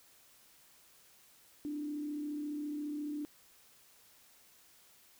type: tone with frequency modulation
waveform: sine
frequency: 295.7 Hz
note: D4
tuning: 12 cents sharp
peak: -36 dBFS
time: 1.65-3.25 s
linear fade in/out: 0 ms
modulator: 34.5 Hz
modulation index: 0.37
effects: white hiss -63 dBFS RMS until 5.19 s